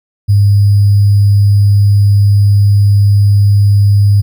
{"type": "tone with sample-and-hold", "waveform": "sine", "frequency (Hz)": 101.2, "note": "G#2", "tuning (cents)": -44, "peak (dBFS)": -4, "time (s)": [0.28, 4.22], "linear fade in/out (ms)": 20, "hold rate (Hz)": 4900, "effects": []}